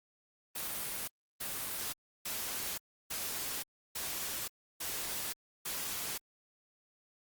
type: noise bursts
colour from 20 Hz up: white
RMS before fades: -38 dBFS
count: 7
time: 0.55-6.18 s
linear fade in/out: 10 ms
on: 530 ms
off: 320 ms
effects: Opus 32 kbps